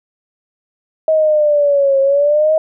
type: linear two-way sweep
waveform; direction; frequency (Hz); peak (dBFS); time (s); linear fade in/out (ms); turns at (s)
sine; down then up; 636 to 540 to 636; -9; 1.08-2.58; 2; 2
effects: none